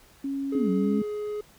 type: tone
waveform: sine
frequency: 275.4 Hz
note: C#4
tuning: 11 cents flat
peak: -27 dBFS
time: 0.24-1 s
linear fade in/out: 5 ms
type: tone with pitch glide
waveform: triangle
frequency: 422 to 419.3 Hz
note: G#4 to G#4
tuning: +28 to +17 cents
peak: -27 dBFS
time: 0.52-1.41 s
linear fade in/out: 5 ms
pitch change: -11 cents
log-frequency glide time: 0.76-1.08 s
type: exponential two-way sweep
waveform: sine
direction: down then up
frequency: 293.7 to 185 to 213.9 Hz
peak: -23 dBFS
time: 0.55-1.02 s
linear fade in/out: 2 ms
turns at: 0.7 s
effects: pink hiss -56 dBFS RMS until 1.58 s